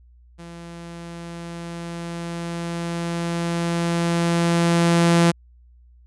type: tone with level ramp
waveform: sawtooth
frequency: 169.9 Hz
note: F3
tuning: 47 cents flat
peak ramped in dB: -33 to -9 dBFS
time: 0.38-5.32 s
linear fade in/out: 20 ms
effects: added 60 Hz sine -48 dBFS peak until 6.06 s + resampled to 24000 Hz